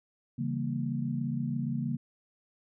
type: chord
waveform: sine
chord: C# diminished seventh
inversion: none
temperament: equal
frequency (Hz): 138.59 / 164.81 / 196 / 233.1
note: C#3 / E3 / G3 / Bb3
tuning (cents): 0 / 0 / 0 / 0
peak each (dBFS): -33 / -37 / -39 / -33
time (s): 0.38-1.97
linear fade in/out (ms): 10
effects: none